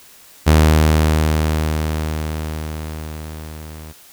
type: tone with level ramp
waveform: sawtooth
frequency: 77.8 Hz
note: D#2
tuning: in tune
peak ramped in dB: -4 to -29 dBFS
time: 0.46-3.93 s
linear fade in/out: 20 ms
effects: white hiss -45 dBFS RMS until 4.12 s